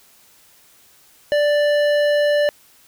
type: tone with hard clipping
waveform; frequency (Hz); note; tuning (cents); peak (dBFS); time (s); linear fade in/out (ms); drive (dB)
triangle; 587.3; D5; 0; -16; 1.32-2.49; 0; 16
effects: white hiss -52 dBFS RMS until 2.87 s